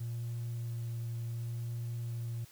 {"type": "tone with vibrato", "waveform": "triangle", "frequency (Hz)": 117.1, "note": "A#2", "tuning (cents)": 8, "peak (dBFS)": -32, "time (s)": [0, 2.45], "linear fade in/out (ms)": 10, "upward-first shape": "sine", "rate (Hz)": 0.68, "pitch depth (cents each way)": 11, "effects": ["tanh soft clip ceiling -31 dBFS", "white hiss -59 dBFS RMS until 2.51 s"]}